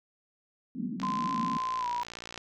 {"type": "band-pass noise", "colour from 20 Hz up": "white", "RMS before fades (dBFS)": -35, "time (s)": [0.75, 1.57], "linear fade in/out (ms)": 0, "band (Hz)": [180, 250], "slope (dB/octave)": 48}
{"type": "click train", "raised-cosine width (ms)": 0.2, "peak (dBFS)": -23, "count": 81, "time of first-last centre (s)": [1, 2.377], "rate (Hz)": 58.1}
{"type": "tone with pitch glide", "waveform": "sine", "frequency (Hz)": [1031, 967.5], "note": ["C6", "B5"], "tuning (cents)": [-26, -36], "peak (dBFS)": -29, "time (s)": [1.03, 2.03], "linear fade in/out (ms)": 0, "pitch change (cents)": -110, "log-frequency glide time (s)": [1.79, 1.87]}
{"effects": []}